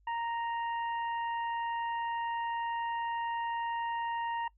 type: harmonic tone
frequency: 931 Hz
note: A#5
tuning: 2 cents flat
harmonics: 1 / 2 / 3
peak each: -32 / -42 / -48 dBFS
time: 0.07-4.48 s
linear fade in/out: 5 ms
effects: noise-tail reverb RT60 0.1 s tail -24 dB re dry + added 50 Hz sine -63 dBFS peak until 4.57 s